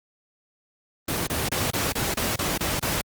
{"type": "noise bursts", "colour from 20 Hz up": "pink", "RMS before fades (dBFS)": -25, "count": 9, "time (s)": [1.08, 3.014], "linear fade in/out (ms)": 5, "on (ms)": 190, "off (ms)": 28, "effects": ["high-pass 60 Hz 12 dB/octave", "Opus 24 kbps"]}